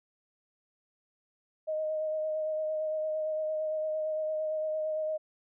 sine tone with vibrato, 622.3 Hz, D#5, in tune, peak -29 dBFS, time 1.67-5.18 s, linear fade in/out 20 ms, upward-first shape sine, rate 8.8 Hz, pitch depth 17 cents each way, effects none

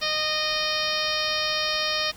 harmonic tone, 616 Hz, D#5, 17 cents flat, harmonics 1 / 2 / 3 / 4 / 5 / 6 / 7 / 8 / 9, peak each -32 / -32 / -32 / -32 / -32 / -32 / -32 / -32 / -32 dBFS, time 0.01-2.12 s, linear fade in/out 20 ms, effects pink hiss -47 dBFS RMS until 2.16 s

